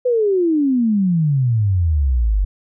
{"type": "exponential sweep", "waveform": "sine", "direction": "down", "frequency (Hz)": [510, 46.25], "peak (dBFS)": -13, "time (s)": [0.05, 2.45], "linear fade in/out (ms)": 10, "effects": []}